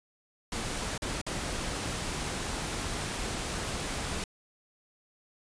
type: noise with dropouts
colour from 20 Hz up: pink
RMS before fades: -34 dBFS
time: 0.52-4.24 s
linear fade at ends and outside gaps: 2 ms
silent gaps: 0.978-1.02 / 1.215-1.265 s
effects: resampled to 22050 Hz